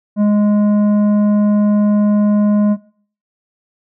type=tone with tanh clipping; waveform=triangle; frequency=207.7 Hz; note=G#3; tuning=in tune; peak=-11 dBFS; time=0.16-2.77 s; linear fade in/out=50 ms; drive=13 dB; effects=noise-tail reverb RT60 0.5 s tail -20 dB re dry